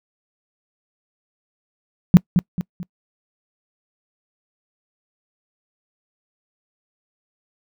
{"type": "tone with echo", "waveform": "sine", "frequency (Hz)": 177.5, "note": "F3", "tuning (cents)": 28, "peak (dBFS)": -3, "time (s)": [2.14, 2.17], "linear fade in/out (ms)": 0, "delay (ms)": 220, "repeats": 3, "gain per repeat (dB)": -8, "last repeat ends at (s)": 2.83, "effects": ["noise-tail reverb RT60 0.1 s tail -26 dB re dry"]}